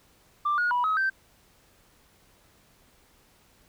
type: tone with pitch steps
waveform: sine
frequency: 1181 / 1444 / 978 / 1275 / 1557 Hz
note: D6 / F#6 / B5 / D#6 / G6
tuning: +9 / -43 / -17 / +42 / -12 cents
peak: -21 dBFS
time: 0.45-1.1 s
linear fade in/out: 10 ms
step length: 130 ms
effects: tanh soft clip ceiling -19 dBFS + pink hiss -61 dBFS RMS until 3.68 s